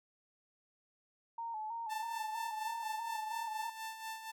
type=tone with vibrato; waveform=sine; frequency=893 Hz; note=A5; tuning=25 cents sharp; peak=-38 dBFS; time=1.38-3.7 s; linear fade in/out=5 ms; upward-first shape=square; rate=3.1 Hz; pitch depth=60 cents each way
type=tone with tremolo; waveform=sawtooth; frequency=887 Hz; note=A5; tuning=14 cents sharp; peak=-36 dBFS; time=1.89-4.32 s; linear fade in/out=20 ms; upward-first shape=sine; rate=4.2 Hz; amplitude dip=60%
effects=none